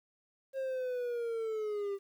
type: linear sweep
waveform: triangle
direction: down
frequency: 539 to 392 Hz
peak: -31 dBFS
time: 0.53-1.99 s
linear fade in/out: 50 ms
effects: 11-bit